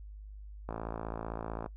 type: click train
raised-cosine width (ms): 1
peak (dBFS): -23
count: 55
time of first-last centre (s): 0.69-1.661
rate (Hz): 55.6
effects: noise-tail reverb RT60 0.1 s tail -20 dB re dry + added 51 Hz sine -44 dBFS peak until 1.76 s